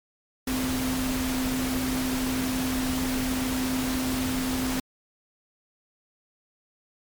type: tone in noise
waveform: sine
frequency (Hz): 257.9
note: C4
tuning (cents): -25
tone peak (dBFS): -26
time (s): 0.47-4.8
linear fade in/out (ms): 5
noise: pink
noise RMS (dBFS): -31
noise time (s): 0.47-4.8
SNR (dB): +2
effects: MP3 96 kbps